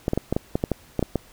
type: clicks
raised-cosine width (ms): 2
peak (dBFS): -8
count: 11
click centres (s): 0.081 / 0.134 / 0.176 / 0.326 / 0.365 / 0.555 / 0.639 / 0.717 / 0.993 / 1.027 / 1.157
effects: pink hiss -52 dBFS RMS until 1.32 s